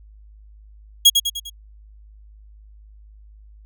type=tone with echo; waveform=sawtooth; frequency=3300 Hz; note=G#7; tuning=12 cents flat; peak=-4 dBFS; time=1.05-1.1 s; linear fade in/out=10 ms; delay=100 ms; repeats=4; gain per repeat=-6 dB; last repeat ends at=1.5 s; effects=added 52 Hz sine -43 dBFS peak until 3.65 s